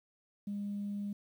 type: tone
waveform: sine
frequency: 203.2 Hz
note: G#3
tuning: 38 cents flat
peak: -34 dBFS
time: 0.47-1.13 s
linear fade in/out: 5 ms
effects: tanh soft clip ceiling -31 dBFS + 11-bit